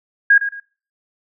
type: tone with echo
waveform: sine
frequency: 1635 Hz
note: G#6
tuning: 28 cents flat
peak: -7 dBFS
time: 0.3-0.38 s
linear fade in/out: 5 ms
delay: 110 ms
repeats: 2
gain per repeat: -11 dB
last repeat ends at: 0.6 s
effects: noise-tail reverb RT60 0.4 s tail -20 dB re dry